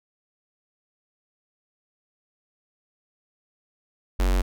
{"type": "tone with notch filter", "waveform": "square", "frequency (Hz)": 46.2, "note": "F#1", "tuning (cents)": -2, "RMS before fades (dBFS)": -21, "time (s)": [4.19, 4.42], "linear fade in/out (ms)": 10, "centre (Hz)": 150, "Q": 1.8, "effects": []}